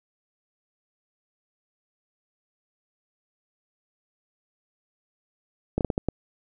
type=slowing click train; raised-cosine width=2 ms; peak=-10 dBFS; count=6; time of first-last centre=5.78-6.086 s; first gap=28 ms; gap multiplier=1.4; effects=none